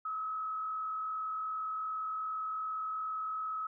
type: tone with frequency modulation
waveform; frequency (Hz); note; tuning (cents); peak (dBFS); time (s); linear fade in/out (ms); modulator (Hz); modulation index
sine; 1284; E6; -46; -34; 0.05-3.67; 5; 42.6; 0.53
effects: none